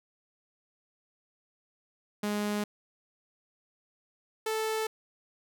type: tone pair in turn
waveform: sawtooth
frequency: 207.7 / 438.9 Hz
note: G#3 / A4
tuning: 0 / -4 cents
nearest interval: octave + minor second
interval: 1296 cents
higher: second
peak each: -25 dBFS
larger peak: neither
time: 2.23-2.64 / 4.46-4.87 s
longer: neither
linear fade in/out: 5 ms
effects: none